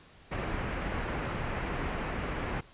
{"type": "low-pass noise", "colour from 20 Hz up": "pink", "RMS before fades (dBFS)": -34, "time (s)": [0.31, 2.61], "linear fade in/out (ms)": 10, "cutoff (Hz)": 2500, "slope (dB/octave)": 24, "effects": ["pink hiss -56 dBFS RMS until 2.73 s", "resampled to 8000 Hz"]}